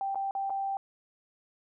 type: tone with dropouts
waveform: sine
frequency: 784 Hz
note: G5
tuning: in tune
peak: -29 dBFS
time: 0.01-0.77 s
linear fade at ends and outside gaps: 1 ms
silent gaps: 0.147-0.156 / 0.31-0.351 / 0.497-0.503 s
effects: none